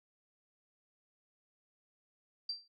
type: tone with exponential decay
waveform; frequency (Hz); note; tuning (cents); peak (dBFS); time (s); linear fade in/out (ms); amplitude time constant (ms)
sine; 4700; D8; +1; -32; 2.49-2.68; 5; 41
effects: noise-tail reverb RT60 0.1 s tail -23 dB re dry